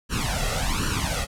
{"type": "noise with flanger", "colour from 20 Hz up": "pink", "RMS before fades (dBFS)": -25, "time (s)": [0.09, 1.27], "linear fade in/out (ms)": 50, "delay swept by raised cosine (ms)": [0.69, 1.55], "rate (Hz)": 1.3, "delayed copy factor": 0.85, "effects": ["low-pass 10000 Hz 12 dB/octave"]}